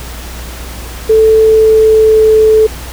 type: tone with pitch glide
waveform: sine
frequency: 440 to 436.2 Hz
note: A4 to A4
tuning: 0 to -15 cents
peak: -3 dBFS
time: 1.09-2.67 s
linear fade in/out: 10 ms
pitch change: -15 cents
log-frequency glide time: 1.43-2.38 s
effects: added 60 Hz sine -24 dBFS peak until 2.92 s + pink hiss -28 dBFS RMS until 2.92 s